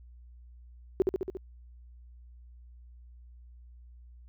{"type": "tone with echo", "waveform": "sine", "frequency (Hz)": 377.5, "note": "F#4", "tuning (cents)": 35, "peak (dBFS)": -19, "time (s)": [1, 1.02], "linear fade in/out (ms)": 0, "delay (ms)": 70, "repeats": 5, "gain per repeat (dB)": -3, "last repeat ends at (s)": 1.37, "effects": ["added 60 Hz sine -49 dBFS peak until 4.28 s"]}